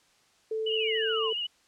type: tone with pitch glide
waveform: sine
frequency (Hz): 440 to 443.1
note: A4 to A4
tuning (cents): 0 to +12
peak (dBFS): -28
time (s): 0.51-1.33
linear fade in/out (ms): 5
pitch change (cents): +12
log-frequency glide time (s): 0.81-1.11
type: tone with vibrato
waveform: sine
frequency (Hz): 2900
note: F#7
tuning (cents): -35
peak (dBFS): -29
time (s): 0.66-1.47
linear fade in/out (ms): 10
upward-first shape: triangle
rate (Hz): 14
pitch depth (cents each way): 57
type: exponential sweep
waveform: sine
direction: down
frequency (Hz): 3200 to 960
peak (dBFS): -32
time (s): 0.7-1.32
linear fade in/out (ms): 50
effects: white hiss -64 dBFS RMS until 1.67 s + low-pass 7000 Hz 12 dB/octave